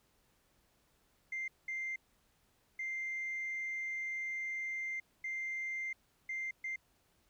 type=tone bursts at uneven times; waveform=sine; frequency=2093 Hz; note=C7; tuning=in tune; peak=-35 dBFS; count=6; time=1.32-1.48 / 1.68-1.96 / 2.79-5 / 5.24-5.93 / 6.29-6.51 / 6.64-6.76 s; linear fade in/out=5 ms; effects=tanh soft clip ceiling -33 dBFS + pink hiss -73 dBFS RMS until 7.29 s